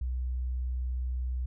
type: tone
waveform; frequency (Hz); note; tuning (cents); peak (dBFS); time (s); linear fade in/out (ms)
sine; 62.6; B1; +24; -29; 0.01-1.46; 5
effects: none